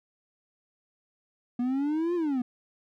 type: exponential two-way sweep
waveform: triangle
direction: up then down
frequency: 239.4 to 357.4 to 239.4 Hz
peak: -23 dBFS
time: 1.59-2.42 s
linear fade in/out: 5 ms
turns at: 2.15 s
effects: none